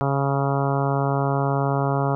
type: harmonic tone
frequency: 138.59 Hz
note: C#3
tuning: in tune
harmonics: 1 / 2 / 3 / 4 / 5 / 6 / 7 / 8 / 9 / 10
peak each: -22 / -29 / -28 / -30 / -28 / -31 / -31 / -34 / -33 / -37 dBFS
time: 0.01-2.15 s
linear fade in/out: 0 ms
effects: none